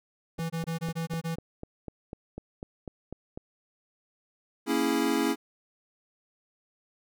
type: tone bursts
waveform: square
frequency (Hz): 164.81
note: E3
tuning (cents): 0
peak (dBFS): -30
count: 7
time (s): 0.38-1.358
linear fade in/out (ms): 20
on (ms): 120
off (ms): 23
type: click train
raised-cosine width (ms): 2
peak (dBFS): -24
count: 13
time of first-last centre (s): 0.39-3.375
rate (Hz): 4.02
type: chord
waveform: square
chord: A# half-diminished seventh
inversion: none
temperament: equal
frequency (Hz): 233.1 / 277.2 / 329.6 / 415.3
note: A#3 / C#4 / E4 / G#4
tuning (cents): 0 / 0 / 0 / 0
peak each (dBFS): -32 / -29 / -30 / -32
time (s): 4.66-5.36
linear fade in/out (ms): 50
effects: none